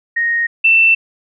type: tone pair in turn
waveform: sine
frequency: 1864.7 / 2675 Hz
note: A#6 / E7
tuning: 0 / +25 cents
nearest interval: tritone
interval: 625 cents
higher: second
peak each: -13 / -7 dBFS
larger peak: second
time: 0.16-0.47 / 0.64-0.95 s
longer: neither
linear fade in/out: 10 ms
effects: none